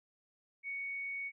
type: tone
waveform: sine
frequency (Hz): 2228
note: C#7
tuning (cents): +8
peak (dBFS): -37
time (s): 0.63-1.32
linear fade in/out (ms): 50
effects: none